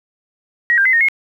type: tone with pitch steps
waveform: sine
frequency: 1900 / 1592 / 2044 / 1848 / 2161 Hz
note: A#6 / G6 / C7 / A#6 / C#7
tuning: +33 / +26 / -41 / -16 / -45 cents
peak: -10 dBFS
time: 0.7-1.085 s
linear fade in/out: 0 ms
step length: 77 ms
effects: 8-bit